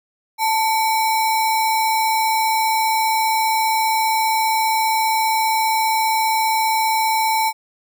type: tone with sample-and-hold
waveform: sine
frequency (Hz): 885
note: A5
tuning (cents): +10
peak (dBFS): -15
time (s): 0.38-7.53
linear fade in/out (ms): 50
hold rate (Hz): 3150
effects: none